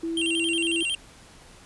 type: tone with pitch glide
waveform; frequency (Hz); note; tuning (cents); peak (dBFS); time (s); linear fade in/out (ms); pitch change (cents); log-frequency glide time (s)
sine; 330.4 to 332.9; E4 to E4; +4 to +17; -26; 0.03-0.83; 5; +13; 0.29-0.6
type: tone with vibrato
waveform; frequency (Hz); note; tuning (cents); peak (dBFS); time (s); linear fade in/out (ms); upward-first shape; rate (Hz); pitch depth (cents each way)
square; 2956; F#7; -2; -25; 0.17-0.95; 2; square; 11; 120
effects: pink hiss -50 dBFS RMS until 1.65 s + resampled to 24000 Hz